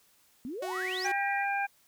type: exponential sweep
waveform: sine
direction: up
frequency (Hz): 228.6 to 6272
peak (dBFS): -35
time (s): 0.45-1.07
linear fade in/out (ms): 0
type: tone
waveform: sawtooth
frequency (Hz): 370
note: F#4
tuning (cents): 0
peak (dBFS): -31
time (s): 0.62-1.12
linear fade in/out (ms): 5
type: tone with vibrato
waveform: sine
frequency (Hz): 1924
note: B6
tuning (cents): -46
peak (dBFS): -36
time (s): 0.71-1.46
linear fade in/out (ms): 50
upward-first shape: triangle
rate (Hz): 8.8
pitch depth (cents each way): 27
type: harmonic tone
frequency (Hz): 799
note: G5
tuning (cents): +33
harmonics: 1 / 2 / 3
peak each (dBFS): -30 / -33 / -35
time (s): 1.04-1.67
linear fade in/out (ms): 20
effects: white hiss -65 dBFS RMS until 1.87 s